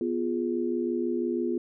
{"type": "chord", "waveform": "sine", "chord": "F diminished", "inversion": "second", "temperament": "equal", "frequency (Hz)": [246.9, 349.2, 415.3], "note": ["Cb4", "F4", "Ab4"], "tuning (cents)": [0, 0, 0], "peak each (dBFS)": [-30, -28, -33], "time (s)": [0.01, 1.58], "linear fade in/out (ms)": 2, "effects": []}